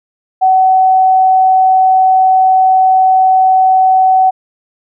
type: tone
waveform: sine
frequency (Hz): 754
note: F#5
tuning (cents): +32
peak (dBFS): -5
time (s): 0.41-4.31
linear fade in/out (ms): 20
effects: none